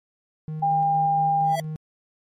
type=tone with tremolo; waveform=triangle; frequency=155.56 Hz; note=D#3; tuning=in tune; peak=-26 dBFS; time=0.48-1.76 s; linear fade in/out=0 ms; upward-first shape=square; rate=4.3 Hz; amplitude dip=25%
type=tone; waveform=sine; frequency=801 Hz; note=G5; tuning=37 cents sharp; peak=-18 dBFS; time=0.62-1.56 s; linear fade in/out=10 ms
type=tone with exponential growth; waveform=square; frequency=660 Hz; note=E5; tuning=2 cents sharp; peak=-22 dBFS; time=1.43-1.6 s; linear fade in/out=2 ms; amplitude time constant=36 ms
effects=MP3 64 kbps